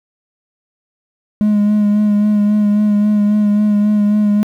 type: tone with vibrato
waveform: triangle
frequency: 208.5 Hz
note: G#3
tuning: 7 cents sharp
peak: -7 dBFS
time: 1.41-4.43 s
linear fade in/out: 0 ms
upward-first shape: sine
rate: 3.7 Hz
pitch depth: 23 cents each way
effects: tanh soft clip ceiling -3 dBFS + 8-bit